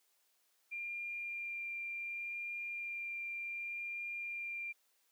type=tone with vibrato; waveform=sine; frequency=2390 Hz; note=D7; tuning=30 cents sharp; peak=-39 dBFS; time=0.71-4.73 s; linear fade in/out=20 ms; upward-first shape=sine; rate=0.68 Hz; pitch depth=8 cents each way; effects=white hiss -75 dBFS RMS until 5.11 s + high-pass 400 Hz 12 dB/octave